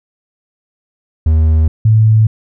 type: tone pair in turn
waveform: triangle / sine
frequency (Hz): 79 / 109.69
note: D#2 / A2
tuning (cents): +27 / -5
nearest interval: tritone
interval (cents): 568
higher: second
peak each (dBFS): -5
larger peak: neither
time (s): 1.26-1.68 / 1.85-2.27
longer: neither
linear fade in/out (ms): 5
effects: none